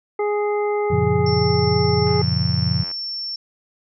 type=harmonic tone; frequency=415.3 Hz; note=G#4; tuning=in tune; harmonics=1 / 2 / 3 / 5; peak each=-19 / -26 / -32 / -33 dBFS; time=0.19-2.22 s; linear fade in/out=5 ms
type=chord; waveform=sine; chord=Gb major seventh; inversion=none; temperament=just; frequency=92.5 / 115.62 / 138.75 / 173.43 Hz; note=Gb2 / Bb2 / Db3 / F3; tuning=0 / -14 / +2 / -12 cents; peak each=-23 dBFS; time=0.9-2.84 s; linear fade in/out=10 ms
type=tone; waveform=sine; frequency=5420 Hz; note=E8; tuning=47 cents sharp; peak=-25 dBFS; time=1.26-3.36 s; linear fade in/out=5 ms
type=click train; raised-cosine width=0.5 ms; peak=-24 dBFS; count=76; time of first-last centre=2.07-2.914 s; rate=88.9 Hz
effects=none